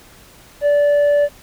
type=tone with tanh clipping; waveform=sine; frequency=581 Hz; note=D5; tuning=19 cents flat; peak=-12 dBFS; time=0.61-1.29 s; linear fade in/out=50 ms; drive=4 dB; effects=pink hiss -45 dBFS RMS until 1.42 s